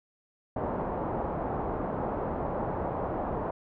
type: low-pass noise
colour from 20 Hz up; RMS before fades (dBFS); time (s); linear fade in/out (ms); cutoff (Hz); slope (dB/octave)
white; -32; 0.56-3.51; 5; 910; 24
effects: none